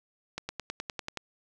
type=accelerating click train; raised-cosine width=0.2 ms; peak=-17 dBFS; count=9; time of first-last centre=0.38-1.173 s; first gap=110 ms; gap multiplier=0.97; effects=none